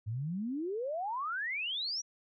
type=exponential sweep; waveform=sine; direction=up; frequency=101.4 to 5920 Hz; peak=-33 dBFS; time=0.06-2.02 s; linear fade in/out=20 ms; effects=none

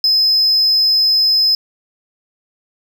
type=tone; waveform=triangle; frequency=5100 Hz; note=D#8; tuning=42 cents sharp; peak=-9 dBFS; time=0.04-1.55 s; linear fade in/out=2 ms; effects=7-bit

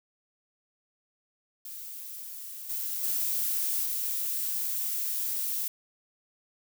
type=noise with level steps; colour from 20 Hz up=violet; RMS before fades=-41 / -33 / -29 / -31 dBFS; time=1.65-5.68 s; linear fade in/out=2 ms; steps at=2.69 / 3.03 / 3.85 s; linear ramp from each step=10 ms; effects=none

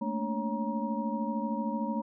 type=tone cluster; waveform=sine; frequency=217.4 / 230.6 / 288.8 / 554 / 945 Hz; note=A3 / A#3 / D4 / C#5 / A#5; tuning=-21 / -19 / -29 / -1 / +23 cents; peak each=-33 / -35 / -38 / -39 / -36 dBFS; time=0.01-2.02 s; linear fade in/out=10 ms; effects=none

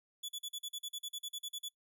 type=tone bursts; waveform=sawtooth; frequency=3433 Hz; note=A7; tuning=43 cents flat; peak=-36 dBFS; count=15; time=0.23-1.688 s; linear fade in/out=10 ms; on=58 ms; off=42 ms; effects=noise-tail reverb RT60 0.1 s tail -20 dB re dry

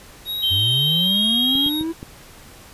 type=tone with vibrato; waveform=square; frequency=3779 Hz; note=A#7; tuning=23 cents sharp; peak=-24 dBFS; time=0.25-1.84 s; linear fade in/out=50 ms; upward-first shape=triangle; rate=1.7 Hz; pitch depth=17 cents each way
type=tone with pitch glide; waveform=sine; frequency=3136 to 3248 Hz; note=G7 to G#7; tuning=0 to -39 cents; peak=-17 dBFS; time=0.42-1.7 s; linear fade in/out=20 ms; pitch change=+61 cents; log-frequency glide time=1-1.2 s
type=linear sweep; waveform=triangle; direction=up; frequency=87 to 335.2 Hz; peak=-20 dBFS; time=0.5-1.93 s; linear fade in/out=20 ms
type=clicks; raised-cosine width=3 ms; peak=-19 dBFS; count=4; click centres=1.554 / 1.663 / 1.811 / 2.029 s
effects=pink hiss -44 dBFS RMS until 2.73 s + resampled to 32000 Hz

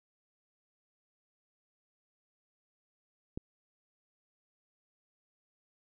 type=click; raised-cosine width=3 ms; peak=-24 dBFS; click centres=3.375 s; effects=none

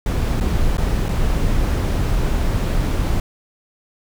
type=noise with dropouts; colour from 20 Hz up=brown; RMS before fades=-18 dBFS; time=0.06-3.2 s; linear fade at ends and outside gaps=2 ms; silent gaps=0.402-0.408 / 0.771-0.781 / 1.085-1.089 s; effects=none

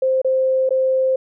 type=tone with dropouts; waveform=sine; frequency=523.3 Hz; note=C5; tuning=in tune; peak=-14 dBFS; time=0.02-1.16 s; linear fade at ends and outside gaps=5 ms; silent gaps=0.217-0.246 / 0.692-0.706 s; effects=none

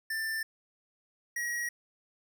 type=tone pair in turn; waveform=square; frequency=1779 / 1903.1 Hz; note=A6 / A#6; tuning=+19 / +35 cents; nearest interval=minor second; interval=116 cents; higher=second; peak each=-32 / -32 dBFS; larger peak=neither; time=0.1-0.43 / 1.36-1.69 s; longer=neither; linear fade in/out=5 ms; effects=none

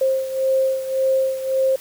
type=beating tone pair; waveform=sine; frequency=529 / 530.8 Hz; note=C5 / C5; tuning=+19 / +25 cents; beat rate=1.8 Hz; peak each=-18 / -23 dBFS; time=0.01-1.76 s; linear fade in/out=5 ms; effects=white hiss -42 dBFS RMS until 1.8 s

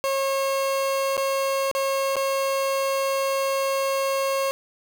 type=tone with dropouts; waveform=30% pulse; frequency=543 Hz; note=C#5; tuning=36 cents flat; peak=-19 dBFS; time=0.04-4.51 s; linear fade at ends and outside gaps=0 ms; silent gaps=1.168-1.177 / 1.714-1.75 / 2.157-2.166 s; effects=none

